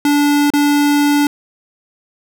square tone with dropouts, 290.1 Hz, D4, 21 cents flat, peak -11 dBFS, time 0.05-1.27 s, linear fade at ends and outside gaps 2 ms, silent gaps 0.503-0.536 s, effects none

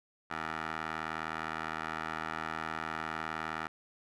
15% pulse tone with band-pass filter, 79.6 Hz, D#2, 40 cents sharp, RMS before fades -38 dBFS, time 0.3-3.68 s, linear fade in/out 10 ms, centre 1400 Hz, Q 1.8, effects none

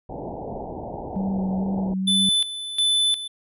white low-pass noise, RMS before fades -33 dBFS, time 0.09-1.94 s, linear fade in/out 5 ms, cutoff 880 Hz, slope 96 dB/octave
sine tone with vibrato, 191.3 Hz, G3, 42 cents flat, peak -22 dBFS, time 1.16-2.29 s, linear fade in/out 0 ms, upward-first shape sine, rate 2.2 Hz, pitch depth 22 cents each way
square tone with tremolo, 3507 Hz, A7, 6 cents flat, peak -18 dBFS, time 2.07-3.28 s, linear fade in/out 10 ms, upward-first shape square, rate 1.4 Hz, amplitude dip 75%
effects resampled to 32000 Hz

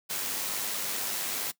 white noise with amplitude modulation, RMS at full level -31 dBFS, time 0.09-1.52 s, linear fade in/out 20 ms, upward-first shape sine, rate 101 Hz, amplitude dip 30%, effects noise-tail reverb RT60 0.1 s tail -19 dB re dry + high-pass 150 Hz 12 dB/octave

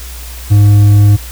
triangle tone with hard clipping, 102.8 Hz, G#2, 17 cents flat, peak -4 dBFS, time 0.5-1.17 s, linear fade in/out 20 ms, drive 7 dB, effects added 60 Hz sine -25 dBFS peak until 1.31 s + white hiss -31 dBFS RMS until 1.31 s

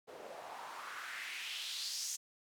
white noise with band-pass filter sweep, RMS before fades -44 dBFS, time 0.07-2.17 s, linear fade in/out 20 ms, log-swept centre 440 to 6700 Hz, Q 2.8, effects none

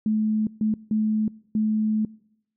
sine tone bursts at uneven times, 215.9 Hz, A3, 33 cents flat, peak -19 dBFS, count 4, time 0.06-0.47 / 0.61-0.74 / 0.91-1.28 / 1.55-2.05 s, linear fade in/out 2 ms, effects noise-tail reverb RT60 0.8 s tail -24 dB re dry

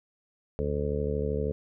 harmonic tone, 72.8 Hz, D2, 15 cents flat, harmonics 1 / 2 / 3 / 4 / 5 / 6 / 7 / 8, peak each -32 / -34 / -36 / -42 / -43 / -31 / -35 / -43 dBFS, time 0.59-1.52 s, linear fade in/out 0 ms, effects none

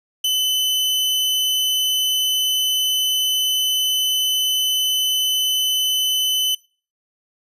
40% pulse tone, 3023 Hz, F#7, 36 cents sharp, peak -16 dBFS, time 0.24-6.55 s, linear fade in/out 5 ms, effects noise-tail reverb RT60 0.4 s tail -24 dB re dry + resampled to 32000 Hz

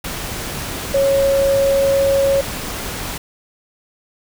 sine tone in noise, 550 Hz, C#5, 14 cents flat, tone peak -12 dBFS, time 0.94-2.41 s, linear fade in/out 5 ms, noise pink, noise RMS -26 dBFS, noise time 0.04-3.18 s, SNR +11 dB, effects none

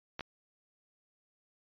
clicks, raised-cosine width 0.3 ms, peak -22 dBFS, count 2, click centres 0.194 / 0.208 s, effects resampled to 11025 Hz

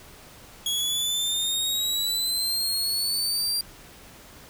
sawtooth exponential sweep, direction up, 3322 to 4755 Hz, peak -21 dBFS, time 0.66-3.61 s, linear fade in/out 2 ms, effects pink hiss -48 dBFS RMS until 4.49 s

